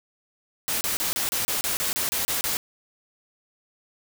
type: noise bursts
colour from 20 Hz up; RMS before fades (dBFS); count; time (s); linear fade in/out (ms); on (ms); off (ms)
white; -26; 12; 0.68-2.57; 0; 130; 30
effects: none